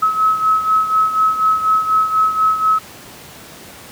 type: beating tone pair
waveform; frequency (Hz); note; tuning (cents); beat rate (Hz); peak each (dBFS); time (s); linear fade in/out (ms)
sine; 1286 / 1290.1; E6 / E6; -43 / -38; 4.1; -13 / -19; 0.02-2.79; 10
effects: pink hiss -37 dBFS RMS until 3.91 s + high-pass 100 Hz 12 dB/octave